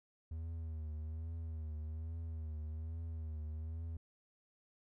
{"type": "tone with vibrato", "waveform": "triangle", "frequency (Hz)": 79.5, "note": "D#2", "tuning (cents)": 38, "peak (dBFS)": -38, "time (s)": [0.31, 3.97], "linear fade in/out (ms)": 5, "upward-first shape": "triangle", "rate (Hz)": 1.2, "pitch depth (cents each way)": 69, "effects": []}